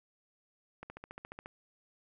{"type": "click train", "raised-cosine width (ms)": 0.5, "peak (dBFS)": -29, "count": 10, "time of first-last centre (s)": [0.83, 1.459], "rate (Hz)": 14.3, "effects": []}